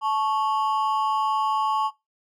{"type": "ring-modulated tone", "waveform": "triangle", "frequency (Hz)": 987.8, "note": "B5", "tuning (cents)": 0, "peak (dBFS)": -16, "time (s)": [0.01, 1.91], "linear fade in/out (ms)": 50, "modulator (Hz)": 119, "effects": ["noise-tail reverb RT60 0.2 s tail -19 dB re dry"]}